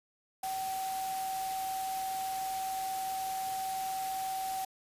sine tone in noise, 764 Hz, G5, 45 cents flat, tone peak -33 dBFS, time 0.43-4.65 s, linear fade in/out 5 ms, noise white, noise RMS -43 dBFS, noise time 0.43-4.65 s, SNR +7 dB, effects resampled to 32000 Hz

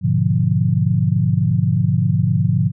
sine chord, G# diminished seventh, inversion none, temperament equal, 103.83 / 123.47 / 146.83 / 174.61 Hz, G#2 / B2 / D3 / F3, 0 / 0 / 0 / 0 cents, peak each -19 dBFS, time 0.01-2.72 s, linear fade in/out 50 ms, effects none

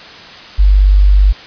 sine tone, 49 Hz, G1, in tune, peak -4 dBFS, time 0.58-1.33 s, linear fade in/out 20 ms, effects white hiss -33 dBFS RMS until 1.46 s + resampled to 11025 Hz

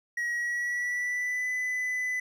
triangle tone with pitch glide, 1906 to 2002 Hz, A#6 to B6, +38 to +23 cents, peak -26 dBFS, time 0.17-2.2 s, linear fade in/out 5 ms, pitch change +85 cents, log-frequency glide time 0.34-1.48 s, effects none

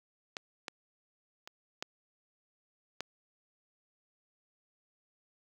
clicks, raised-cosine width 0.2 ms, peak -20 / -20 / -28 / -18 / -18 dBFS, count 5, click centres 0.368 / 0.682 / 1.475 / 1.825 / 3.006 s, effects high-pass 200 Hz 12 dB/octave + 8-bit

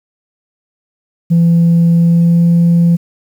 sine tone with pitch glide, 168.7 to 170.36 Hz, E3 to F3, +40 to -43 cents, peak -4 dBFS, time 1.3-2.97 s, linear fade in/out 20 ms, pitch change +17 cents, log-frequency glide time 1.93-2.47 s, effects tanh soft clip ceiling -4 dBFS + 7-bit

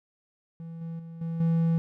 triangle tone with level steps, 165.3 Hz, E3, 5 cents sharp, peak -35 / -31 / -37 / -27 / -19 dBFS, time 0.6-1.78 s, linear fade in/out 0 ms, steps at 0.81 / 0.99 / 1.21 / 1.4 s, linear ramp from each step 5 ms, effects none

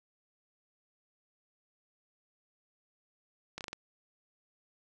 slowing click train, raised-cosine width 0.2 ms, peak -22 dBFS, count 5, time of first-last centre 3.58-3.73 s, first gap 28 ms, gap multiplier 1.2, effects none

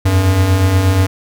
square beating tone pair, 86.7 / 95.1 Hz, F2 / F#2, -12 / +48 cents, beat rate 8.4 Hz, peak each -19 / -11 dBFS, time 0.05-1.07 s, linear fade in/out 10 ms, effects none

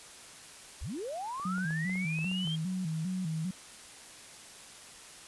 sine linear sweep, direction up, 33.61 to 3234 Hz, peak -35 dBFS, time 0.81-2.56 s, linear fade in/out 10 ms
clicks, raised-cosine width 1 ms, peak -35 dBFS, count 9, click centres 1.398 / 1.582 / 1.707 / 1.896 / 1.956 / 2.188 / 2.244 / 2.315 / 2.474 s
sine tone with vibrato, 172 Hz, F3, 26 cents flat, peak -31 dBFS, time 1.45-3.51 s, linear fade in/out 5 ms, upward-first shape square, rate 2.5 Hz, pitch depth 130 cents each way
effects white hiss -50 dBFS RMS until 5.27 s + resampled to 24000 Hz

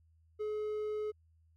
triangle tone, 425.1 Hz, G#4, 40 cents sharp, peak -32 dBFS, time 0.39-1.12 s, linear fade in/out 20 ms, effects added 81 Hz sine -64 dBFS peak until 1.56 s

